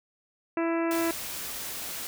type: harmonic tone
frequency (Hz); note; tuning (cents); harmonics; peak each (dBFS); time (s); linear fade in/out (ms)
332.4; E4; +15; 1 / 2 / 3 / 4 / 5 / 6 / 7 / 8; -26 / -32 / -36 / -38 / -40 / -42 / -43 / -44; 0.57-1.11; 2
type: noise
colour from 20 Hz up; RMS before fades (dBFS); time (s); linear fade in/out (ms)
white; -36; 0.91-2.07; 0
effects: none